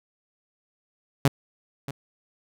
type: tone with echo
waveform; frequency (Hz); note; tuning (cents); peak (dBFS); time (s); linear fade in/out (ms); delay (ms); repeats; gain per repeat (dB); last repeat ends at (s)
sawtooth; 138.59; C#3; 0; -12; 1.25-1.28; 2; 630; 1; -15; 1.91
effects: none